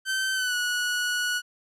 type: tone with pitch glide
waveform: sawtooth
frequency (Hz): 1544 to 1465.8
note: G6 to F#6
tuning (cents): -27 to -17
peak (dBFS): -21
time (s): 0.05-1.42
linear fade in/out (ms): 50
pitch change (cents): -90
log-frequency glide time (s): 0.34-0.55
effects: low-pass 12000 Hz 12 dB/octave